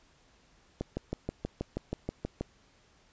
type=click train; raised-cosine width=2 ms; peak=-19 dBFS; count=11; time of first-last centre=0.81-2.41 s; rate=6.25 Hz; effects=pink hiss -64 dBFS RMS until 3.12 s + resampled to 16000 Hz